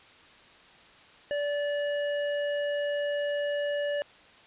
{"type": "tone", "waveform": "square", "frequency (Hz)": 580, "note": "D5", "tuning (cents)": -22, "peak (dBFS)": -28, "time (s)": [1.31, 4.02], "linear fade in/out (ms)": 0, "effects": ["white hiss -54 dBFS RMS until 4.46 s", "resampled to 8000 Hz"]}